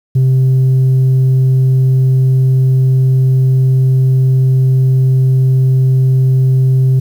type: tone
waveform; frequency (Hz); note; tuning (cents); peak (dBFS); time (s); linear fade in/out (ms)
sine; 130.81; C3; 0; -4; 0.15-7; 10
effects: tanh soft clip ceiling -6 dBFS + 7-bit